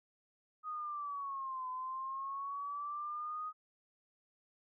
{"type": "linear two-way sweep", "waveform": "sine", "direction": "down then up", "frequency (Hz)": [1253, 1015, 1253], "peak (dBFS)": -38, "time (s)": [0.63, 3.53], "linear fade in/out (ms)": 50, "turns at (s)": 1.69, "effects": []}